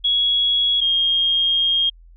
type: tone pair in turn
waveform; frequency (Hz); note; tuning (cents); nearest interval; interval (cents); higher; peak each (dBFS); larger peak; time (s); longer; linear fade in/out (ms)
sine; 3337 / 3236; G#7 / G#7; +8 / -46; minor second; 54; first; -15; neither; 0.04-0.81 / 0.81-1.9; second; 10
effects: added 42 Hz sine -43 dBFS peak until 2.16 s